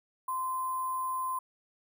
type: tone with sample-and-hold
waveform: sine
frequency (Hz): 1036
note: C6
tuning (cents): -17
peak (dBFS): -30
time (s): 0.28-1.39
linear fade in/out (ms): 5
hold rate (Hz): 11025
effects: none